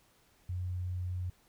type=tone; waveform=sine; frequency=90.4 Hz; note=F#2; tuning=40 cents flat; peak=-33 dBFS; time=0.49-1.3 s; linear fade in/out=5 ms; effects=pink hiss -67 dBFS RMS until 1.48 s